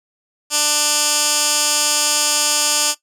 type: tone with band-pass filter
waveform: 15% pulse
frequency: 296.7 Hz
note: D4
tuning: 18 cents sharp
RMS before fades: -17 dBFS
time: 0.5-2.95 s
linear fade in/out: 50 ms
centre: 7100 Hz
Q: 1.5
effects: noise-tail reverb RT60 0.1 s tail -17 dB re dry